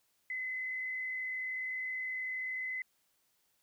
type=tone with frequency modulation; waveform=sine; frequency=2032 Hz; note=B6; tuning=49 cents sharp; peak=-35 dBFS; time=0.3-2.82 s; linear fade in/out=2 ms; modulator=41.1 Hz; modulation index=0.67; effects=white hiss -75 dBFS RMS until 3.62 s

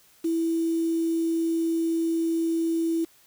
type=tone with quantisation; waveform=sine; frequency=329.6 Hz; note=E4; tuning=in tune; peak=-22 dBFS; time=0.24-3.05 s; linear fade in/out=10 ms; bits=7; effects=white hiss -58 dBFS RMS until 3.26 s

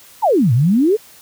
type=exponential two-way sweep; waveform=sine; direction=down then up; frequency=978 to 110 to 459.9 Hz; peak=-10 dBFS; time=0.22-0.97 s; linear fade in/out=20 ms; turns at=0.53 s; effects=white hiss -44 dBFS RMS until 1.21 s

